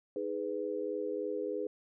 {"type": "chord", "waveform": "sine", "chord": "G# minor", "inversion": "second", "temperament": "just", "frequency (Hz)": [311.5, 415.3, 498.4], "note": ["D#4", "G#4", "B4"], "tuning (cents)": [2, 0, 16], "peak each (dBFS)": [-40, -36, -37], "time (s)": [0.16, 1.67], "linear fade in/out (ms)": 2, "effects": []}